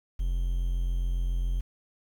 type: tone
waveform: triangle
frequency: 43.65 Hz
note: F1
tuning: in tune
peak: -23 dBFS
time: 0.19-1.61 s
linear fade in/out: 10 ms
effects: 9-bit